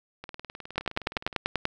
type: two click trains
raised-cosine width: 0.3 ms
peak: -23 / -9 dBFS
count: 22 / 10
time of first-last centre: 0.24-1.328 / 0.78-1.654 s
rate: 19.3 / 10.3 Hz
effects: none